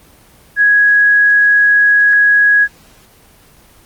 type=tone; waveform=sine; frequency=1664 Hz; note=G#6; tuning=3 cents sharp; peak=-6 dBFS; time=0.56-2.68 s; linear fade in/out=50 ms; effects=pink hiss -45 dBFS RMS until 3.85 s + Opus 24 kbps